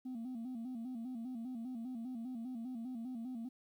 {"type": "tone with vibrato", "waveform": "sine", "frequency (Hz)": 241.8, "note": "B3", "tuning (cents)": -36, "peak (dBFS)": -38, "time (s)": [0.05, 3.49], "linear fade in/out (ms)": 10, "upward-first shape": "square", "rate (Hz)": 5, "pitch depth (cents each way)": 97, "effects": ["tanh soft clip ceiling -39 dBFS", "12-bit"]}